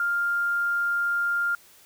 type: tone with quantisation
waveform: sine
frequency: 1400 Hz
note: F6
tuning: 4 cents sharp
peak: -22 dBFS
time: 0-1.55 s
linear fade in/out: 2 ms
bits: 8
effects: white hiss -54 dBFS RMS until 1.85 s